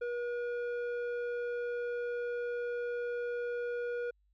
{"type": "tone with low-pass filter", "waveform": "square", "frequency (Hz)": 481.2, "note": "B4", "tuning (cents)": -45, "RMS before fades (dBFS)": -36, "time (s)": [0.01, 4.11], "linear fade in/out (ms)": 10, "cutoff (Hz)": 1400, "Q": 1.1, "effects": ["added 50 Hz sine -68 dBFS peak until 4.33 s"]}